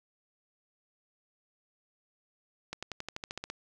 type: accelerating click train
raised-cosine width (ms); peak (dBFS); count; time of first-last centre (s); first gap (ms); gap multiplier
0.2; -20; 11; 2.73-3.5; 96; 0.95
effects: none